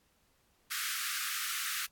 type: high-pass noise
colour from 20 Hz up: pink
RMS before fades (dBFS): -36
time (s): 0.7-1.87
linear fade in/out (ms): 20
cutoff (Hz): 1200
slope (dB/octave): 96
effects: pink hiss -71 dBFS RMS until 1.91 s + AAC 64 kbps